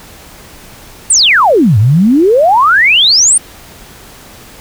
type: exponential two-way sweep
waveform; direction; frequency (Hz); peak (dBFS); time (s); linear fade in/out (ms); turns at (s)
sine; down then up; 9397 to 97.7 to 9397; -4; 1.1-3.38; 5; 1.78
effects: pink hiss -35 dBFS RMS until 4.6 s